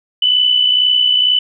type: tone with amplitude modulation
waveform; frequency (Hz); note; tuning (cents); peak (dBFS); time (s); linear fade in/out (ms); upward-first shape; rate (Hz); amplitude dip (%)
sine; 2992; F#7; +19; -7; 0.22-1.39; 5; sine; 62.1; 55
effects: none